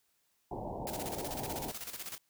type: low-pass noise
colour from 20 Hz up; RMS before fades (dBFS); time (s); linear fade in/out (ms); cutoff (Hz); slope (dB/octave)
white; -40; 0.51-1.72; 5; 930; 96
type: noise with tremolo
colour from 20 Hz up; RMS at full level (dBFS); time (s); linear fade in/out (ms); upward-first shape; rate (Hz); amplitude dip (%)
white; -41; 0.87-2.18; 0; square; 16; 65
effects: white hiss -75 dBFS RMS until 2.29 s